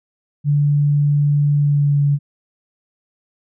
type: tone with pitch glide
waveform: sine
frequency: 145.4 to 143.15 Hz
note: D3 to D3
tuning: -17 to -44 cents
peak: -12 dBFS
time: 0.44-2.19 s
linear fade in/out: 50 ms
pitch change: -27 cents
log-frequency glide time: 1.56-2.02 s
effects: none